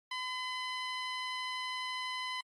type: tone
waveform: 15% pulse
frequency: 1014 Hz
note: B5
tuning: 45 cents sharp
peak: -29 dBFS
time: 0.11-2.41 s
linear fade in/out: 5 ms
effects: low-pass 6000 Hz 12 dB/octave + AAC 64 kbps